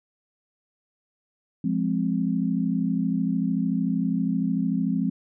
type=chord; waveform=sine; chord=F minor; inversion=none; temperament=equal; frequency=174.61 / 207.7 / 261.6 Hz; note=F3 / Ab3 / C4; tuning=0 / 0 / 0 cents; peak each=-26 dBFS; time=1.64-5.1 s; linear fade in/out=5 ms; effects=none